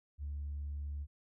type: tone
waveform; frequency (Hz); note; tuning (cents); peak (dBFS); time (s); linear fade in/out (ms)
sine; 72.3; D2; -27; -36; 0.18-1.07; 50
effects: tanh soft clip ceiling -34 dBFS